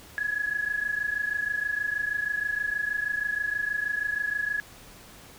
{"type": "tone pair together", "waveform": "sine", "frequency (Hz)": [1673.7, 1700], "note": ["G#6", "G#6"], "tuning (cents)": [13, 40], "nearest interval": "unison", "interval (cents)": 27, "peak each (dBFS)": [-28, -30], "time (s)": [0.18, 4.6], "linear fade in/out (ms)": 0, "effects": ["pink hiss -49 dBFS RMS until 5.38 s"]}